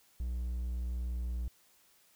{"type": "tone with pitch glide", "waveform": "triangle", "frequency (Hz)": [60.7, 60.07], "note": ["B1", "B1"], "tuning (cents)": [-29, -47], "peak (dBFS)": -31, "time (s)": [0.2, 1.48], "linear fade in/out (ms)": 0, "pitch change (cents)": -18, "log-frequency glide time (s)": [1.08, 1.33], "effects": ["white hiss -66 dBFS RMS until 2.15 s"]}